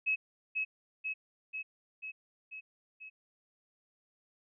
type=tone with echo; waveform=sine; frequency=2571 Hz; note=E7; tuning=44 cents flat; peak=-27 dBFS; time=0.06-0.16 s; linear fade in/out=20 ms; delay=490 ms; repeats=6; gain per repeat=-3 dB; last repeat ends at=3.1 s; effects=none

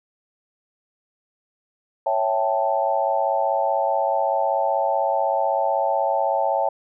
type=chord; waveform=sine; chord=A dominant seventh; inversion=first; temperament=equal; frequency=554.4 / 659.3 / 784 / 880 Hz; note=C#5 / E5 / G5 / A5; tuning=0 / 0 / 0 / 0 cents; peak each=-24 dBFS; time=2.06-6.69 s; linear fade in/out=5 ms; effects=none

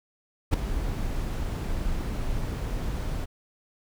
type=noise with ADSR envelope; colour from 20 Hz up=brown; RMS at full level=-17 dBFS; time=0.51-3.26 s; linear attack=28 ms; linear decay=6 ms; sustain=-12 dB; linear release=24 ms; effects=none

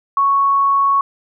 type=tone; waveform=sine; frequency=1108.7 Hz; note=C#6; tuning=in tune; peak=-11 dBFS; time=0.17-1.01 s; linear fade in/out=2 ms; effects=none

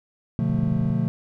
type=chord; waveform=triangle; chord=B half-diminished seventh; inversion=none; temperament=just; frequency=123.47 / 148.16 / 177.8 / 222.2 Hz; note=B2 / D3 / F3 / A3; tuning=0 / +16 / +31 / +17 cents; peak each=-24 dBFS; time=0.39-1.08 s; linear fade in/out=0 ms
type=click train; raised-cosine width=5 ms; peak=-21 dBFS; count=10; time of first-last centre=0.5-0.902 s; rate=22.4 Hz
effects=none

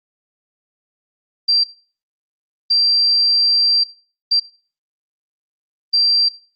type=tone bursts at uneven times; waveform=sine; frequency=4715 Hz; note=D8; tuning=6 cents sharp; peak=-11 dBFS; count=4; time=1.48-1.64 / 2.7-3.84 / 4.31-4.4 / 5.93-6.29 s; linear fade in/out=10 ms; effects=noise-tail reverb RT60 0.4 s tail -22 dB re dry + Opus 24 kbps

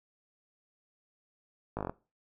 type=slowing click train; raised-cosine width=1 ms; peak=-20 dBFS; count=7; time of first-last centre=1.77-1.896 s; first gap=18 ms; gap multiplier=1.06; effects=noise-tail reverb RT60 0.3 s tail -20 dB re dry

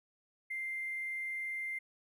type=tone with hard clipping; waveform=triangle; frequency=2093 Hz; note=C7; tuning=in tune; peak=-36 dBFS; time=0.5-1.79 s; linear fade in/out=10 ms; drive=3 dB; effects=none

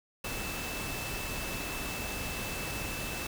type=tone in noise; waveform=sine; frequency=2637 Hz; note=E7; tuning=in tune; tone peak=-41 dBFS; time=0.24-3.27 s; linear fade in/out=5 ms; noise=pink; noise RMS=-37 dBFS; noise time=0.24-3.27 s; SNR=-7 dB; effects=none

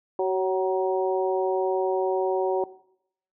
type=harmonic tone with a mistuned harmonic; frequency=188.4 Hz; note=F#3; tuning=32 cents sharp; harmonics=2 / 3 / 4 / 5; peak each=-24 / -28 / -30 / -32 dBFS; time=0.19-2.64 s; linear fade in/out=2 ms; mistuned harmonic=3; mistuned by=-32 cents; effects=noise-tail reverb RT60 0.7 s tail -18 dB re dry

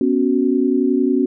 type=chord; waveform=sine; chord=B suspended second; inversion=none; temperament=just; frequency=246.9 / 277.8 / 370.4 Hz; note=B3 / C#4 / F#4; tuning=0 / +4 / +2 cents; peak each=-18 / -17 / -19 dBFS; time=0.01-1.26 s; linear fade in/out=2 ms; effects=none

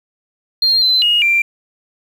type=tone with pitch steps; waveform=triangle; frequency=4202 / 4055 / 2870 / 2365 Hz; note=C8 / B7 / F7 / D7; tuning=+7 / +45 / +47 / +12 cents; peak=-7 dBFS; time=0.62-1.42 s; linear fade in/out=5 ms; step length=200 ms; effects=tanh soft clip ceiling -8 dBFS + 7-bit

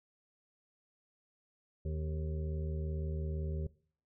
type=harmonic tone with a mistuned harmonic; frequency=77.78 Hz; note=D#2; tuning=in tune; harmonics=1 / 2 / 3 / 5 / 6 / 7; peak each=-35 / -40 / -52 / -46 / -53 / -51 dBFS; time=1.85-3.67 s; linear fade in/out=5 ms; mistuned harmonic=6; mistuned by=-45 cents; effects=noise-tail reverb RT60 0.5 s tail -21 dB re dry

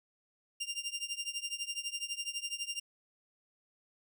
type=tone with tremolo; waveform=20% pulse; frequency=2794 Hz; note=F7; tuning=in tune; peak=-28 dBFS; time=0.6-2.8 s; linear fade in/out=10 ms; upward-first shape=triangle; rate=12 Hz; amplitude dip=95%; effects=none

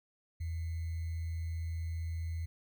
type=tone with sample-and-hold; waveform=sine; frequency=82.41 Hz; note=E2; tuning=in tune; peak=-34 dBFS; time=0.4-2.46 s; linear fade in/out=10 ms; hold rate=2100 Hz; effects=none

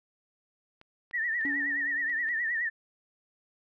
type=clicks; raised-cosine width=0.3 ms; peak=-36 dBFS; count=6; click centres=0.814 / 1.111 / 1.412 / 1.457 / 2.097 / 2.287 s
type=tone with vibrato; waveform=sine; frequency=1858 Hz; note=A#6; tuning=6 cents flat; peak=-27 dBFS; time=1.13-2.7 s; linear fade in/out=20 ms; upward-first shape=triangle; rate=9.5 Hz; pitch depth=110 cents each way
type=tone with exponential decay; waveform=triangle; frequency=283.5 Hz; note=C#4; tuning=39 cents sharp; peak=-30 dBFS; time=1.45-2.6 s; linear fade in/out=1 ms; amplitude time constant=250 ms
effects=none

